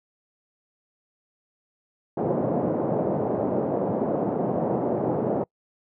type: band-pass noise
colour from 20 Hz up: white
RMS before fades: -25 dBFS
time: 2.17-5.44 s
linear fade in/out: 5 ms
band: 130 to 640 Hz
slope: 24 dB/octave
effects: noise-tail reverb RT60 0.1 s tail -26 dB re dry